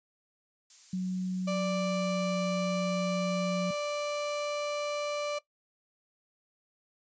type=noise; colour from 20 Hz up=violet; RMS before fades=-45 dBFS; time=0.7-4.46 s; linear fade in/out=2 ms
type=tone with pitch glide; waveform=sine; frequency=184.7 to 180.06 Hz; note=F#3 to F#3; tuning=-3 to -47 cents; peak=-29 dBFS; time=0.93-3.71 s; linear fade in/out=5 ms; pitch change=-44 cents; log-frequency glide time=1.45-2.52 s
type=tone; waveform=35% pulse; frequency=587.3 Hz; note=D5; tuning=in tune; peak=-29 dBFS; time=1.47-5.39 s; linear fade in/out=10 ms
effects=noise-tail reverb RT60 0.1 s tail -17 dB re dry + resampled to 16000 Hz